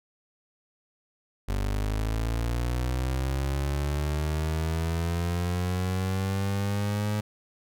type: linear sweep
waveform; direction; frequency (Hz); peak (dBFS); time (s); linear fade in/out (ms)
30% pulse; up; 48.11 to 105.9; -23; 1.48-7.21; 10
effects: none